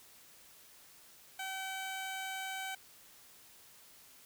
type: tone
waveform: 15% pulse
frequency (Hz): 765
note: G5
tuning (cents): -42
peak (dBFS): -32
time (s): 1.39-2.75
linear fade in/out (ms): 5
effects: white hiss -59 dBFS RMS until 4.25 s